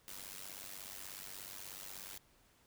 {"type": "noise with amplitude modulation", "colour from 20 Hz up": "white", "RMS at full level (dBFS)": -45, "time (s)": [0.08, 2.18], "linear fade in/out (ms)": 0, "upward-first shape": "sine", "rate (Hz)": 96.6, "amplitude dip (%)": 85, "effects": ["pink hiss -69 dBFS RMS until 2.66 s"]}